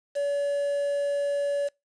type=tone with quantisation; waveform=triangle; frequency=570 Hz; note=C#5; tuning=48 cents sharp; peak=-22 dBFS; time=0.15-1.69 s; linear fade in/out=20 ms; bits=7; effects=noise-tail reverb RT60 0.2 s tail -24 dB re dry + resampled to 22050 Hz